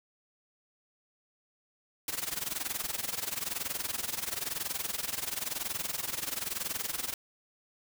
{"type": "noise with amplitude modulation", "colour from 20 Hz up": "white", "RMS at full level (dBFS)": -32, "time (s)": [2.08, 7.14], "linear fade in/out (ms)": 2, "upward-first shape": "sine", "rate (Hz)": 21, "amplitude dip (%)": 85, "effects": []}